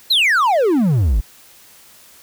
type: exponential sweep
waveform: triangle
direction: down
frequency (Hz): 4310 to 44.8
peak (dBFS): -10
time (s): 0.1-1.21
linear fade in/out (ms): 10
effects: white hiss -46 dBFS RMS until 2.22 s